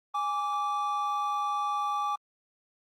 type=tone pair together; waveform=triangle; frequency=825.2 / 1165 Hz; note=G#5 / D6; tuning=-11 / -14 cents; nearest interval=tritone; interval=597 cents; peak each=-30 / -27 dBFS; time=0.14-2.16 s; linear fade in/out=10 ms; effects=Opus 24 kbps